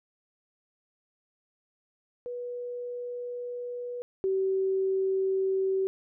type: tone pair in turn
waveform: sine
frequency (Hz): 487.9 / 383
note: B4 / G4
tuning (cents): -21 / -40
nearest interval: major third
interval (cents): 419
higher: first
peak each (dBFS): -33 / -24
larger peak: second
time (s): 2.26-4.02 / 4.24-5.87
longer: first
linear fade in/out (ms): 0
effects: none